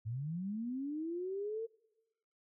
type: linear sweep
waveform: sine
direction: up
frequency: 103.83 to 460.5 Hz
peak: -36 dBFS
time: 0.05-1.67 s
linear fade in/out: 20 ms
effects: noise-tail reverb RT60 1.0 s tail -24 dB re dry